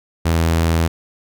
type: tone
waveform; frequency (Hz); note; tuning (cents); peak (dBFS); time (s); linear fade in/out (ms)
sawtooth; 82.41; E2; 0; -10; 0.25-0.88; 10
effects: none